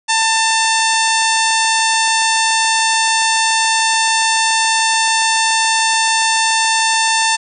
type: harmonic tone with a mistuned harmonic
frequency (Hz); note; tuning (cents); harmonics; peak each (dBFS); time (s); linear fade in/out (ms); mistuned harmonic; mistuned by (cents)
893; A5; +25; 1 / 2 / 3 / 4 / 5 / 6 / 7 / 8 / 9 / 10; -16 / -19 / -21 / -22 / -23 / -24 / -24 / -25 / -26 / -26; 0.08-7.37; 20; 9; +27
effects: none